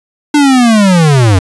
square linear sweep, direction down, 300 to 88.1 Hz, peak -5 dBFS, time 0.34-1.39 s, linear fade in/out 5 ms, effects resampled to 24000 Hz

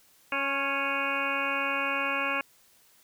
harmonic tone with a mistuned harmonic, 277.2 Hz, C#4, in tune, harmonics 1 / 2 / 3 / 4 / 5 / 6 / 8 / 9 / 10, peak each -39 / -36 / -39 / -33 / -35 / -35 / -35 / -33 / -36 dBFS, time 0.32-2.41 s, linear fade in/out 2 ms, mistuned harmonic 4, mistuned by -21 cents, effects white hiss -61 dBFS RMS until 3.03 s

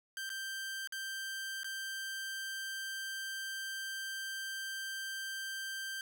sawtooth tone with dropouts, 1570 Hz, G6, 2 cents sharp, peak -35 dBFS, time 0.17-6.01 s, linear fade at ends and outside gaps 1 ms, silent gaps 0.293-0.301 / 0.874-0.923 / 1.633-1.644 s, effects none

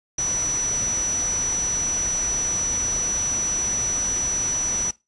sine tone in noise, 5910 Hz, F#8, 3 cents flat, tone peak -21 dBFS, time 0.18-4.91 s, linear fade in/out 5 ms, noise pink, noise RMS -33 dBFS, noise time 0.18-4.91 s, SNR +9 dB, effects noise-tail reverb RT60 0.2 s tail -17 dB re dry + resampled to 22050 Hz

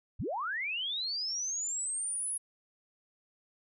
sine linear sweep, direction up, 40.45 to 10548 Hz, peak -32 dBFS, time 0.19-2.38 s, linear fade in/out 10 ms, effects none

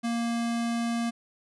square tone, 233.5 Hz, A#3, 3 cents sharp, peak -27 dBFS, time 0.03-1.11 s, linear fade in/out 20 ms, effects resampled to 24000 Hz

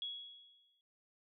sine tone with exponential decay, 3342 Hz, G#7, 10 cents sharp, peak -37 dBFS, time 0.02-0.81 s, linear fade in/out 1 ms, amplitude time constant 170 ms, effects none

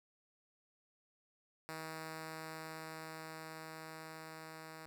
5% pulse tone with level ramp, 159.3 Hz, D#3, 41 cents sharp, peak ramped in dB -32 to -38 dBFS, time 1.69-4.86 s, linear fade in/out 0 ms, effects none

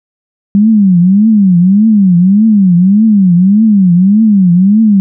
sine tone with vibrato, 196.2 Hz, G3, 2 cents sharp, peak -3 dBFS, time 0.55-5 s, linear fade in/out 0 ms, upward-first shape triangle, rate 1.7 Hz, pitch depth 250 cents each way, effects none

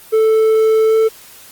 triangle tone with pitch glide, 440 to 443.1 Hz, A4 to A4, 0 to +12 cents, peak -7 dBFS, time 0.12-1.09 s, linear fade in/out 20 ms, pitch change +12 cents, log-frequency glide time 0.87-0.96 s, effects white hiss -40 dBFS RMS until 1.51 s + Opus 32 kbps

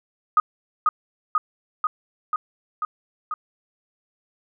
sine tone with echo, 1244.5 Hz, D#6, in tune, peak -12 dBFS, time 0.37-0.4 s, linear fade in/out 2 ms, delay 490 ms, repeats 6, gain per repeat -2 dB, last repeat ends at 3.34 s, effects none

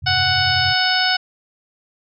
sine chord, F suspended second, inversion none, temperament equal, 87.31 / 98 / 130.81 Hz, F2 / G2 / C3, 0 / 0 / 0 cents, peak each -29 dBFS, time 0.02-0.74 s, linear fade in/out 20 ms
harmonic tone, 741 Hz, F#5, 2 cents sharp, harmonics 1 / 2 / 3 / 4 / 5 / 6 / 7, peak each -22 / -20 / -26 / -23 / -25 / -25 / -22 dBFS, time 0.06-1.17 s, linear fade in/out 10 ms
effects none

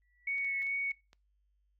sine tone with exponential growth, 1953 Hz, B6, 20 cents flat, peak -39 dBFS, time 0.02-0.62 s, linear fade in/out 0 ms, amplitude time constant 130 ms
sine tone with vibrato, 2217 Hz, C#7, in tune, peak -31 dBFS, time 0.27-0.92 s, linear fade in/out 5 ms, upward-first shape sine, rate 2.4 Hz, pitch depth 12 cents each way
clicks, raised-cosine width 0.2 ms, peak -39 dBFS, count 6, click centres 0.382 / 0.447 / 0.629 / 0.668 / 0.91 / 1.131 s
effects noise-tail reverb RT60 0.3 s tail -24 dB re dry + added 50 Hz sine -70 dBFS peak until 1.79 s

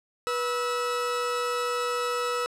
40% pulse tone pair together, 486.9 / 1299.9 Hz, B4 / E6, -25 / -25 cents, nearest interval octave + perfect fourth, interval 1700 cents, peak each -28 dBFS, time 0.27-2.46 s, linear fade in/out 0 ms, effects low-pass 10000 Hz 12 dB/octave

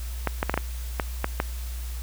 clicks, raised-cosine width 0.5 ms, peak -8 dBFS, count 8, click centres 0.273 / 0.429 / 0.496 / 0.541 / 0.576 / 0.998 / 1.244 / 1.401 s, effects added 60 Hz sine -30 dBFS peak until 2.02 s + white hiss -44 dBFS RMS until 2.02 s

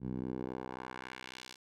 10% pulse tone with band-pass filter sweep, 63.6 Hz, C2, 48 cents flat, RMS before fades -42 dBFS, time 0-1.57 s, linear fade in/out 50 ms, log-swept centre 160 to 5200 Hz, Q 1.1, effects none

